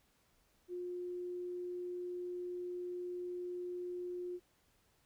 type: tone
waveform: sine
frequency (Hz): 356.6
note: F4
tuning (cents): +36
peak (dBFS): -39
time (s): 0.68-4.4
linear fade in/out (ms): 50
effects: pink hiss -73 dBFS RMS until 5.05 s